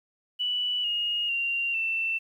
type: tone with pitch steps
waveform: sine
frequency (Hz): 2960 / 2862 / 2768 / 2677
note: F#7 / F7 / F7 / E7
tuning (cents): 0 / +42 / -16 / +26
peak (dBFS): -25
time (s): 0.39-2.19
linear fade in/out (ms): 20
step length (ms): 450
effects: 10-bit